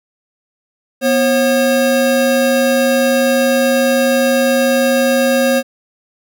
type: tone pair together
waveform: square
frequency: 244.7 / 540 Hz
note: B3 / C#5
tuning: -16 / -45 cents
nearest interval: octave + major second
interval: 1371 cents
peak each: -16 / -13 dBFS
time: 1.01-5.63 s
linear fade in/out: 50 ms
effects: none